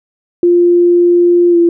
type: tone with pitch glide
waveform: sine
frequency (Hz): 349.2 to 341.2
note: F4 to F4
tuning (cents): 0 to -40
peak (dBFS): -5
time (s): 0.43-1.69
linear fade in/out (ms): 2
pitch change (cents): -40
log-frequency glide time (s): 1.5-1.57
effects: none